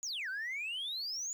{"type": "exponential two-way sweep", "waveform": "sine", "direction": "down then up", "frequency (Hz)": [7040, 1480, 7040], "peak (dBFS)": -34, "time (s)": [0.03, 1.33], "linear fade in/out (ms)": 0, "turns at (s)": 0.29, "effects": ["tanh soft clip ceiling -34 dBFS", "11-bit"]}